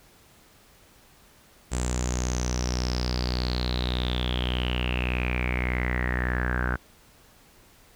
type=tone with low-pass filter sweep; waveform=sawtooth; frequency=61.74 Hz; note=B1; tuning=in tune; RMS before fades=-27 dBFS; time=1.71-6.77 s; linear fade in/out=20 ms; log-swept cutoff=7800 to 1500 Hz; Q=9.8; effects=pink hiss -56 dBFS RMS until 7.95 s